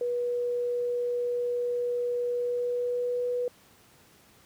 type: tone with pitch glide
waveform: sine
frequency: 485.5 to 490.6 Hz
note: B4 to B4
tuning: -30 to -12 cents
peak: -26 dBFS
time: 0.01-3.48 s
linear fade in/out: 2 ms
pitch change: +18 cents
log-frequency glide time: 2.33-3.27 s
effects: pink hiss -58 dBFS RMS until 4.45 s + high-pass 80 Hz 12 dB/octave